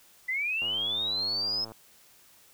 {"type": "linear sweep", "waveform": "sine", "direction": "up", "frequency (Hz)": [1975.5, 5200], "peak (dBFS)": -27, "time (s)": [0.28, 1.65], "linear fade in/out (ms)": 10}
{"type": "click train", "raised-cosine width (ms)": 1, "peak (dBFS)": -31, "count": 123, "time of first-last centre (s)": [0.62, 1.719], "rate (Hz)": 111}
{"effects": ["white hiss -58 dBFS RMS until 2.53 s"]}